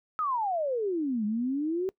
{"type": "exponential two-way sweep", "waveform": "sine", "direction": "down then up", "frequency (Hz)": [1300, 205, 387.7], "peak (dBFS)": -26, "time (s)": [0.19, 1.89], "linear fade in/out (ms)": 0, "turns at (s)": 1.25, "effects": ["noise-tail reverb RT60 0.1 s tail -22 dB re dry"]}